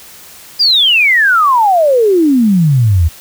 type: exponential sweep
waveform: sine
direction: down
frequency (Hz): 4978 to 75.9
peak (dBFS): -6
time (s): 0.59-3.09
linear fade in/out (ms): 20
effects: white hiss -36 dBFS RMS until 3.2 s

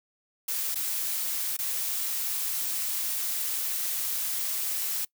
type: noise with dropouts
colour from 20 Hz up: blue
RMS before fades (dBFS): -30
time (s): 0.48-5.05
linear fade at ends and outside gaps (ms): 5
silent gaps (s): 0.746-0.755 / 1.568-1.588
effects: noise-tail reverb RT60 0.1 s tail -23 dB re dry

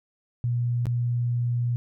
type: tone with dropouts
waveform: sine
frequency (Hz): 120.5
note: B2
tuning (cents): -42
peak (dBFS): -22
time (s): 0.44-1.76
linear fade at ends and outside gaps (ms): 0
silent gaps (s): 0.856-0.868
effects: none

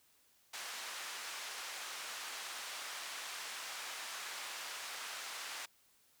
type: band-pass noise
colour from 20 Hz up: pink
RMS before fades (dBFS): -45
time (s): 0.53-5.66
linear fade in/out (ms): 10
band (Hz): 1100 to 8800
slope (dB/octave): 12
effects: white hiss -70 dBFS RMS until 6.2 s

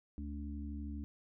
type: harmonic tone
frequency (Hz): 72.4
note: D2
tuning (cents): -24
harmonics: 1 / 3 / 4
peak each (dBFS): -41 / -46 / -47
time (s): 0.18-1.04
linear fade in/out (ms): 0
effects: none

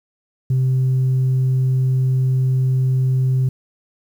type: tone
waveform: sine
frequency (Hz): 130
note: C3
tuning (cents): -11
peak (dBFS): -12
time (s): 0.5-3.49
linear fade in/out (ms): 5
effects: tanh soft clip ceiling -12 dBFS + 8-bit

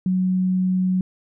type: tone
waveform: sine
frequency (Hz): 185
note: F#3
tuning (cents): 0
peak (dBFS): -17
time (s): 0.06-1.01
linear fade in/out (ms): 2
effects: none

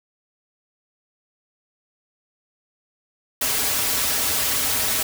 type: noise with comb filter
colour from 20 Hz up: white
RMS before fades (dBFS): -22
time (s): 3.41-5.03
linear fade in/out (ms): 5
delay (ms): 5.7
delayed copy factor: -0.95
effects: none

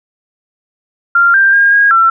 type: tone with pitch steps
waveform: sine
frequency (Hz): 1389 / 1583 / 1617 / 1635 / 1347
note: F6 / G6 / G#6 / G#6 / E6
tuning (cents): -10 / +17 / -47 / -28 / +37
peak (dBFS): -5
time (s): 1.15-2.1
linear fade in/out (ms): 5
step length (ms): 190
effects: none

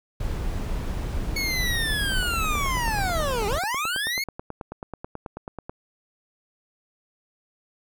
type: noise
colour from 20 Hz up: brown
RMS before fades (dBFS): -28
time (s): 0.2-3.59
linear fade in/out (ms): 5
type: linear two-way sweep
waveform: 25% pulse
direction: down then up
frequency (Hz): 2217 to 392 to 2217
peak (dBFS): -21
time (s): 1.36-4.24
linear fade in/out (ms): 5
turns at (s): 3.47
type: click train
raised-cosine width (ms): 1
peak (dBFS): -20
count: 34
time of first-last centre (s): 2.12-5.695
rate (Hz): 9.23
effects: none

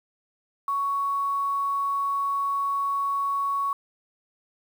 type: tone with quantisation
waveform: sine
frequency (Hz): 1115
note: C#6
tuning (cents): +10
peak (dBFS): -23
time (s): 0.68-3.73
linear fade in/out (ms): 2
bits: 8
effects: none

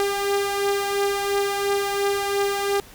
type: beating tone pair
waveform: sawtooth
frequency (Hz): 399.8 / 402.7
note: G4 / G4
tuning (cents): +34 / +47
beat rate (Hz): 2.9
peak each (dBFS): -18 / -24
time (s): 0-2.8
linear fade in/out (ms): 0
effects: pink hiss -46 dBFS RMS until 2.94 s

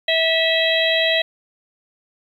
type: harmonic tone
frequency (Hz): 650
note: E5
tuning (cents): -24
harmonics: 1 / 3 / 4 / 5 / 6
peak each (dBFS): -20 / -21 / -25 / -22 / -22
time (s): 0.08-1.22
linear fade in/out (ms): 5
effects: 8-bit

